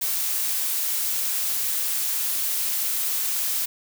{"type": "noise", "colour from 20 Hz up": "blue", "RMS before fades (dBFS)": -25, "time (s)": [0.01, 3.66], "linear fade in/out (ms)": 10, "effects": []}